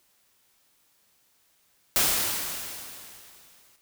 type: noise with exponential decay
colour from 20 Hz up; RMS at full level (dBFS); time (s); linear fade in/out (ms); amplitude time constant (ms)
white; -21; 1.96-3.76; 0; 390
effects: white hiss -66 dBFS RMS until 3.81 s